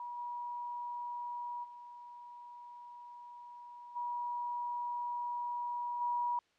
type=tone with level steps; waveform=sine; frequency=964 Hz; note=B5; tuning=42 cents flat; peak=-40 / -38 / -48 / -35 / -31 dBFS; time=0-6.39 s; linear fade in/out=2 ms; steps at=0.17 / 1.63 / 3.95 / 6 s; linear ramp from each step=20 ms; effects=white hiss -72 dBFS RMS until 6.58 s + low-pass 4000 Hz 12 dB/octave